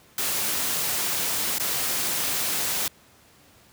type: noise with dropouts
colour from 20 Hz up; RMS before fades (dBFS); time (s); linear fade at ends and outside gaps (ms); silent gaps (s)
white; -26; 0.18-2.88; 2; 1.584-1.598
effects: pink hiss -55 dBFS RMS until 3.72 s + high-pass 80 Hz 12 dB/octave